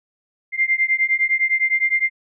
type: beating tone pair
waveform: sine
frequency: 2093 / 2102.8 Hz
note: C7 / C7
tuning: 0 / +8 cents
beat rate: 9.8 Hz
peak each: -19 dBFS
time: 0.52-2.1 s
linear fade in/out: 50 ms
effects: none